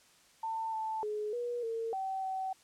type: tone with pitch steps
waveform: sine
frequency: 895 / 880 / 422.4 / 481.9 / 454.6 / 767 / 761 Hz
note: A5 / A5 / G#4 / B4 / A#4 / G5 / F#5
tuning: +29 / 0 / +29 / -43 / -43 / -38 / +48 cents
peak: -33 dBFS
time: 0.43-2.53 s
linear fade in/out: 5 ms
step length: 300 ms
effects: white hiss -63 dBFS RMS until 2.63 s + low-pass 9000 Hz 12 dB/octave